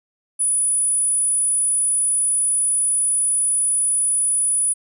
sine tone, 9870 Hz, D#9, 15 cents flat, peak -16 dBFS, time 0.39-4.74 s, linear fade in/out 20 ms, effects none

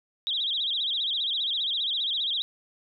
sine tone with vibrato, 3520 Hz, A7, in tune, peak -25 dBFS, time 0.27-2.42 s, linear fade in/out 0 ms, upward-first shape sine, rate 15 Hz, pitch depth 190 cents each way, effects none

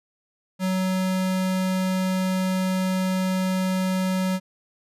square tone, 186.8 Hz, F#3, 17 cents sharp, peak -22 dBFS, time 0.59-4.4 s, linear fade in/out 50 ms, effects resampled to 32000 Hz

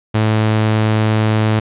sawtooth tone, 108.8 Hz, A2, 19 cents flat, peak -8 dBFS, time 0.14-1.6 s, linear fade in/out 10 ms, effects resampled to 8000 Hz + 8-bit

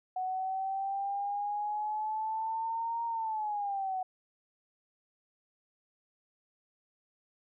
sine exponential two-way sweep, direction up then down, 740 to 932.3 to 740 Hz, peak -31 dBFS, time 0.16-4.03 s, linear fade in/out 5 ms, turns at 3.05 s, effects none

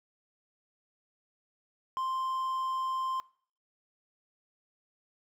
triangle tone, 1046.5 Hz, C6, in tune, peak -28 dBFS, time 1.97-3.2 s, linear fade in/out 0 ms, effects noise-tail reverb RT60 0.5 s tail -22 dB re dry

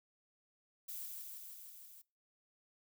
violet noise with echo, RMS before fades -45 dBFS, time 0.88-1.06 s, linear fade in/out 10 ms, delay 160 ms, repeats 6, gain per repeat -2 dB, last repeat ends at 2.02 s, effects noise-tail reverb RT60 0.3 s tail -23 dB re dry

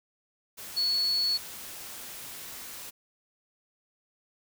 sine tone in noise, 4400 Hz, C#8, 14 cents flat, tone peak -24 dBFS, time 0.76-1.38 s, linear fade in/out 20 ms, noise white, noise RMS -42 dBFS, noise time 0.57-2.91 s, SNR +15 dB, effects none

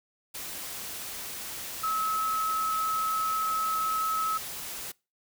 sine tone in noise, 1291 Hz, E6, 37 cents flat, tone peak -26 dBFS, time 1.83-4.38 s, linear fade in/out 10 ms, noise white, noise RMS -38 dBFS, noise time 0.34-4.92 s, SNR +9 dB, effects noise-tail reverb RT60 0.3 s tail -25 dB re dry

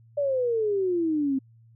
sine exponential sweep, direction down, 587.3 to 261.6 Hz, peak -22 dBFS, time 0.17-1.39 s, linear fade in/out 10 ms, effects added 114 Hz sine -52 dBFS peak until 1.75 s

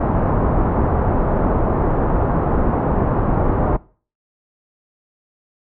pink low-pass noise, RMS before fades -17 dBFS, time 0-3.77 s, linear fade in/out 10 ms, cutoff 1100 Hz, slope 24 dB/octave, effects noise-tail reverb RT60 0.4 s tail -21 dB re dry

